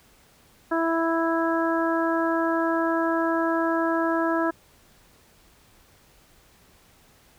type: harmonic tone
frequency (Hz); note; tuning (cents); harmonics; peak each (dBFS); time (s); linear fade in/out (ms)
329.6; E4; 0; 1 / 2 / 3 / 4 / 5; -24 / -27 / -29 / -30 / -31; 0.71-4.51; 10
effects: pink hiss -57 dBFS RMS until 7.38 s